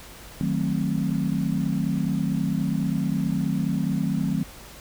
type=chord; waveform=sine; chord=D# diminished seventh; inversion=none; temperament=equal with one note detuned; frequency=155.56 / 185 / 220 / 263.9 Hz; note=D#3 / F#3 / A3 / C4; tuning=0 / 0 / 0 / +15 cents; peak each=-27 / -26 / -28 / -29 dBFS; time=0.41-4.43 s; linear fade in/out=0 ms; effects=added 50 Hz sine -49 dBFS peak until 4.8 s + pink hiss -44 dBFS RMS until 4.8 s